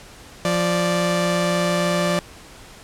sawtooth tone pair together, 174.61 / 587.3 Hz, F3 / D5, 0 / 0 cents, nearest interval octave + major sixth, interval 2100 cents, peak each -17 dBFS, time 0.45-2.19 s, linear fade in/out 0 ms, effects pink hiss -43 dBFS RMS until 2.83 s + low-pass 10000 Hz 12 dB/octave

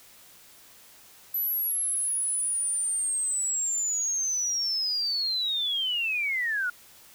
sine linear sweep, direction down, 12000 to 1402 Hz, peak -25 dBFS, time 1.34-6.7 s, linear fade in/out 5 ms, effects white hiss -53 dBFS RMS until 7.14 s

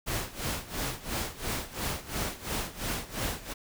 pink noise with tremolo, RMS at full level -31 dBFS, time 0.06-3.54 s, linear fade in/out 20 ms, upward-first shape sine, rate 2.9 Hz, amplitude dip 85%, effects none

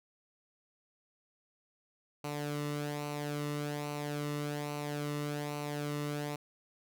sawtooth tone with flanger, 146.83 Hz, D3, in tune, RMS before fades -37 dBFS, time 2.24-6.36 s, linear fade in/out 5 ms, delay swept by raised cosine 0.58 to 1.27 ms, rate 1.2 Hz, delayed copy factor -0.6, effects none

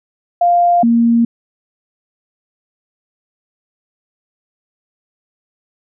sine tone pair in turn, 698.5 / 233.1 Hz, F5 / A#3, 0 / 0 cents, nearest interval octave + perfect fifth, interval 1900 cents, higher first, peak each -8 dBFS, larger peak neither, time 0.41-0.83 / 0.83-1.25 s, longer neither, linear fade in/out 5 ms, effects none

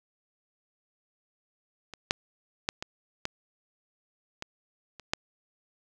clicks, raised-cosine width 0.2 ms, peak -24 / -6 / -9 / -17 / -13 / -18 / -27 / -8 dBFS, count 8, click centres 1.937 / 2.109 / 2.689 / 2.825 / 3.254 / 4.424 / 4.997 / 5.135 s, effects none

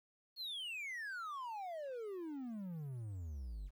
triangle exponential sweep, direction down, 4392 to 44.23 Hz, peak -40 dBFS, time 0.36-3.71 s, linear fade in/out 50 ms, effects 12-bit

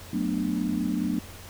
sine chord, B minor seventh, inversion second, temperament just, 185.21 / 222.2 / 246.9 / 296.3 Hz, F#3 / A3 / B3 / D4, +2 / +17 / 0 / +15 cents, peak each -30 dBFS, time 0.13-1.19 s, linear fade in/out 5 ms, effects added 90 Hz sine -45 dBFS peak until 1.49 s + pink hiss -45 dBFS RMS until 1.49 s

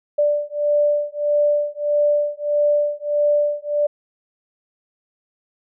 sine beating tone pair, 587.3 / 588.9 Hz, D5 / D5, 0 / +5 cents, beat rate 1.6 Hz, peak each -19 dBFS, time 0.18-3.87 s, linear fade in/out 10 ms, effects none

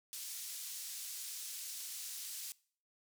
pink band-pass noise, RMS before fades -45 dBFS, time 0.13-2.52 s, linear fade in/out 0 ms, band 5400 to 16000 Hz, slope 12 dB/octave, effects noise-tail reverb RT60 0.5 s tail -22 dB re dry

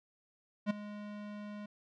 square tone with ADSR envelope, 207.7 Hz, G#3, in tune, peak -27 dBFS, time 0.66-1.66 s, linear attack 43 ms, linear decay 10 ms, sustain -16 dB, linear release 5 ms, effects low-pass 3000 Hz 12 dB/octave

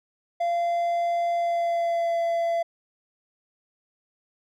triangle tone with pitch glide, 688 to 676.2 Hz, F5 to E5, -26 to +44 cents, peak -20 dBFS, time 0.4-2.63 s, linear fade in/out 10 ms, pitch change -30 cents, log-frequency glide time 1.35-2.17 s, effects none

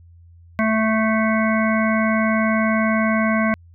harmonic tone, 220 Hz, A3, in tune, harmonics 1 / 3 / 5 / 7 / 9 / 10, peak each -18 / -23 / -25 / -26 / -28 / -28 dBFS, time 0.59-3.54 s, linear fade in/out 0 ms, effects added 85 Hz sine -44 dBFS peak until 3.74 s

